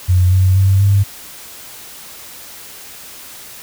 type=tone with pitch steps; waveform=sine; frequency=90.7 / 93.57 / 96.54 / 99.6 Hz; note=F#2 / F#2 / G2 / G2; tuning=-34 / +20 / -26 / +28 cents; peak=-8 dBFS; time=0.08-1.04 s; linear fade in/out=20 ms; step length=240 ms; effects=white hiss -35 dBFS RMS until 3.62 s